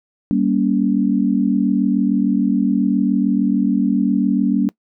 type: chord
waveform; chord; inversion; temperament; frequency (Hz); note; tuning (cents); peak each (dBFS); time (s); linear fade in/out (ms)
sine; G diminished; none; just; 196 / 235.2 / 282.2; G3 / Bb3 / Db4; 0 / +16 / +31; -18; 0.31-4.69; 0
effects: noise-tail reverb RT60 0.1 s tail -23 dB re dry